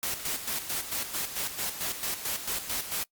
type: noise with tremolo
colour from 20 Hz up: white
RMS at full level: -31 dBFS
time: 0.03-3.04 s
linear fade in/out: 0 ms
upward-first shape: square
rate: 4.5 Hz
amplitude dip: 60%
effects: noise-tail reverb RT60 0.1 s tail -24 dB re dry + Opus 48 kbps